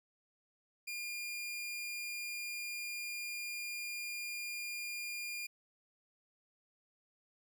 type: tone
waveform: sawtooth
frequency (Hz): 2412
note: D7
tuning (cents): +46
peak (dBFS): -36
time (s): 0.87-5.47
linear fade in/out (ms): 10
effects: none